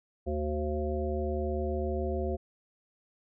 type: harmonic tone with a mistuned harmonic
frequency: 75.6 Hz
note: D#2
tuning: 49 cents flat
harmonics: 1 / 3 / 5 / 7 / 9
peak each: -32 / -38 / -34 / -37 / -38 dBFS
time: 0.26-2.37 s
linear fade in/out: 20 ms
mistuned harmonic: 5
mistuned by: -21 cents
effects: none